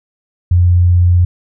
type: tone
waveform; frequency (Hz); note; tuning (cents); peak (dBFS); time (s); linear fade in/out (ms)
sine; 88.4; F2; +22; -6; 0.51-1.25; 5
effects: none